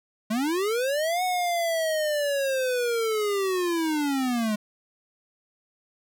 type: linear two-way sweep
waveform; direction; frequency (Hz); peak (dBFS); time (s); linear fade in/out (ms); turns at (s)
square; up then down; 206.9 to 740 to 206.9; -24; 0.3-4.56; 10; 1.23
effects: none